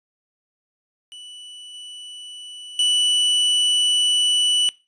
45% pulse tone with level steps, 2965 Hz, F#7, 3 cents sharp, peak -36 / -34 / -15 dBFS, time 1.12-4.69 s, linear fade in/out 0 ms, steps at 1.74 / 2.79 s, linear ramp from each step 2 ms, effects noise-tail reverb RT60 0.3 s tail -22 dB re dry + resampled to 22050 Hz

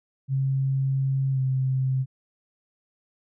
sine tone with pitch glide, 134.8 to 131.49 Hz, C#3 to C3, -48 to +9 cents, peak -21 dBFS, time 0.28-2.06 s, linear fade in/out 50 ms, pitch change -43 cents, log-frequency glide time 1.32-1.39 s, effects none

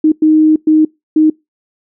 sine tone bursts at uneven times, 311.1 Hz, D#4, in tune, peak -5 dBFS, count 4, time 0.04-0.12 / 0.22-0.56 / 0.67-0.85 / 1.16-1.3 s, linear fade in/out 5 ms, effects noise-tail reverb RT60 0.2 s tail -24 dB re dry

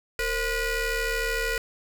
20% pulse ring-modulated tone, 494.3 Hz, B4, 1 cent sharp, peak -17 dBFS, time 0.19-1.58 s, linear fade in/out 2 ms, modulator 952 Hz, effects none

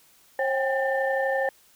sine tone cluster, 537 / 775 / 807 / 1791 Hz, C5 / G5 / G#5 / A6, +45 / -20 / -50 / +30 cents, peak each -24 / -31 / -31 / -28 dBFS, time 0.39-1.49 s, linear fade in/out 2 ms, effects tanh soft clip ceiling -13 dBFS + white hiss -58 dBFS RMS until 1.75 s

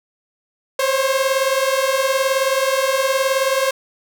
sawtooth beating tone pair, 525 / 544 Hz, C5 / C#5, +6 / -33 cents, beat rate 19 Hz, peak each -15 / -15 dBFS, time 0.79-3.71 s, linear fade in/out 5 ms, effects none

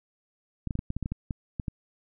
clicks, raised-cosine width 5 ms, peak -18 dBFS, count 12, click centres 0.673 / 0.708 / 0.754 / 0.791 / 0.904 / 0.966 / 1.027 / 1.059 / 1.12 / 1.308 / 1.598 / 1.682 s, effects none

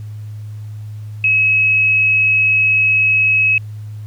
sine tone, 2564 Hz, E7, 49 cents flat, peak -10 dBFS, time 1.24-3.58 s, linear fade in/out 2 ms, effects added 106 Hz sine -26 dBFS peak until 4.06 s + pink hiss -52 dBFS RMS until 4.06 s

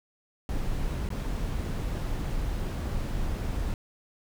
brown noise with dropouts, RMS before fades -30 dBFS, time 0.49-3.74 s, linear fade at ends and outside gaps 1 ms, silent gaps 1.09-1.103 s, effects none

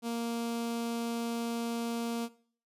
sawtooth tone with notch filter, 233.1 Hz, A#3, in tune, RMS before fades -34 dBFS, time 0.02-2.29 s, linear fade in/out 50 ms, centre 1800 Hz, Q 1.5, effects noise-tail reverb RT60 0.5 s tail -19 dB re dry + resampled to 32000 Hz

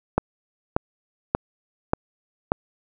click train, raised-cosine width 1 ms, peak -4 dBFS, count 5, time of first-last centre 0.18-2.519 s, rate 1.71 Hz, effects none

